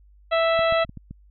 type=harmonic tone; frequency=659 Hz; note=E5; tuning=1 cent flat; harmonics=1 / 2 / 3 / 4 / 5 / 6; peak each=-19 / -25 / -29 / -31 / -33 / -35 dBFS; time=0.31-0.85 s; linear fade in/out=20 ms
type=clicks; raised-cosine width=5 ms; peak=-24 dBFS; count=6; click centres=0.592 / 0.724 / 0.849 / 0.894 / 0.973 / 1.11 s
effects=added 50 Hz sine -50 dBFS peak until 1.3 s